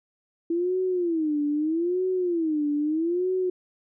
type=tone with vibrato; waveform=sine; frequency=330 Hz; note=E4; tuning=2 cents sharp; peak=-22 dBFS; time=0.5-3.5 s; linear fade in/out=5 ms; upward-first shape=sine; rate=0.79 Hz; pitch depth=210 cents each way; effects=none